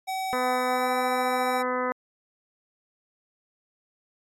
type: tone with pitch glide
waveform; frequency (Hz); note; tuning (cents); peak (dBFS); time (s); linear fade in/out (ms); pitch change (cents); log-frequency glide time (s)
square; 759 to 769.2; F#5 to G5; +44 to -33; -28; 0.07-1.63; 20; +23; 0.67-0.9
type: harmonic tone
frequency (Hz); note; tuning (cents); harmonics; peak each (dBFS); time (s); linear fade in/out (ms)
251.7; B3; +33; 1 / 2 / 3 / 4 / 5 / 6 / 7 / 8; -33 / -28 / -37 / -31 / -31 / -38 / -38 / -38; 0.33-1.92; 0
effects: MP3 96 kbps